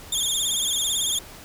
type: tone with vibrato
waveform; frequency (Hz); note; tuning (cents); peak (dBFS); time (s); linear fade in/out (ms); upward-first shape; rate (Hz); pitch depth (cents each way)
20% pulse; 3438; A7; -41; -16; 0.12-1.19; 5; sine; 18; 110
effects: pink hiss -43 dBFS RMS until 1.44 s